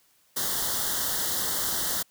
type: band-stop noise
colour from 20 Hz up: white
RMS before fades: -28 dBFS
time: 0.36-2.03 s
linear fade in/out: 10 ms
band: 2000 to 3000 Hz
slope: 96 dB/octave
effects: white hiss -64 dBFS RMS until 2.1 s